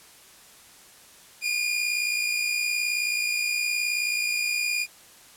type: tone pair together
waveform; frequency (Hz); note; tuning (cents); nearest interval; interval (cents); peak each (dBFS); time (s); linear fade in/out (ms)
sawtooth; 2413 / 2472; D7 / D#7; +46 / -12; unison; 42; -22 / -26; 1.41-4.87; 50
effects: white hiss -51 dBFS RMS until 5.36 s + low-pass 12000 Hz 12 dB/octave